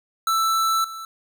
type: tone with level steps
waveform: square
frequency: 1324 Hz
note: E6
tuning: 7 cents sharp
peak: -19 / -33 dBFS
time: 0.27-1.05 s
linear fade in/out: 2 ms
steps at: 0.84 s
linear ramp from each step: 5 ms
effects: none